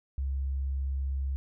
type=tone; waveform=sine; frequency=67.7 Hz; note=C#2; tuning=40 cents flat; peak=-28 dBFS; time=0.18-1.36 s; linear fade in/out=0 ms; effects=none